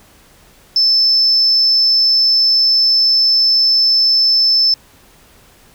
sine tone, 5274 Hz, E8, in tune, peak -8 dBFS, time 0.76-4.74 s, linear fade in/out 2 ms, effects tanh soft clip ceiling -4 dBFS + pink hiss -47 dBFS RMS until 5.74 s

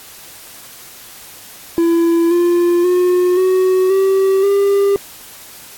triangle tone with pitch steps, 336.3 / 348 / 360 / 372.5 / 385.4 / 398.8 Hz, E4 / F4 / F#4 / F#4 / G4 / G4, +35 / -6 / -47 / +12 / -29 / +30 cents, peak -8 dBFS, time 1.78-4.96 s, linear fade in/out 0 ms, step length 530 ms, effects white hiss -37 dBFS RMS until 5.77 s + AAC 64 kbps

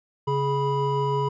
triangle tone cluster, 137.4 / 418.4 / 982 Hz, C#3 / G#4 / B5, -15 / +13 / -10 cents, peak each -24 dBFS, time 0.27-1.29 s, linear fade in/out 10 ms, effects resampled to 16000 Hz

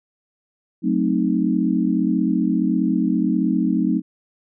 sine chord, F# diminished seventh, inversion none, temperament equal, 185 / 220 / 261.6 / 311.1 Hz, F#3 / A3 / C4 / Eb4, 0 / 0 / 0 / 0 cents, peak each -22 dBFS, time 0.82-4.02 s, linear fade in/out 50 ms, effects none

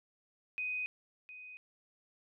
sine tone with echo, 2500 Hz, D#7, 8 cents sharp, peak -34 dBFS, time 0.58-0.86 s, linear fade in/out 0 ms, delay 710 ms, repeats 1, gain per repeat -13 dB, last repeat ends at 1.57 s, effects none

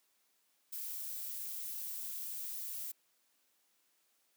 violet noise, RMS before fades -42 dBFS, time 0.72-2.92 s, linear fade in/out 10 ms, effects white hiss -75 dBFS RMS until 4.36 s + high-pass 200 Hz 12 dB/octave

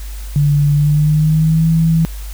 sine tone with pitch glide, 145.1 to 162.87 Hz, D3 to E3, -21 to -21 cents, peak -9 dBFS, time 0.36-2.05 s, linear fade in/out 0 ms, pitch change +200 cents, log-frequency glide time 0.7-1.69 s, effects added 50 Hz sine -24 dBFS peak until 2.33 s + white hiss -38 dBFS RMS until 2.33 s

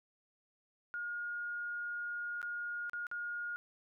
sine tone with dropouts, 1428 Hz, F6, 38 cents sharp, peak -37 dBFS, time 0.94-3.56 s, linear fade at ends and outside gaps 0 ms, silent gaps 2.416-2.428 / 2.896-2.933 / 3.068-3.114 s, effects none

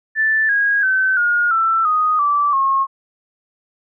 sine tone with pitch steps, 1760 / 1642.1 / 1532.2 / 1429.6 / 1333.8 / 1244.5 / 1161.2 / 1083.4 Hz, A6 / G#6 / G6 / F6 / E6 / D#6 / D6 / C#6, 0 / -20 / -40 / +40 / +20 / 0 / -20 / -40 cents, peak -13 dBFS, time 0.15-2.87 s, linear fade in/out 50 ms, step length 340 ms, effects none

